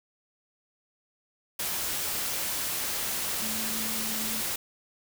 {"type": "tone in noise", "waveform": "sine", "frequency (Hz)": 220, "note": "A3", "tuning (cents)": 0, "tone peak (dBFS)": -38, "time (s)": [3.42, 4.41], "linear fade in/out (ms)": 5, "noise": "white", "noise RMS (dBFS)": -31, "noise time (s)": [1.59, 4.56], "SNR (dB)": -10, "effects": []}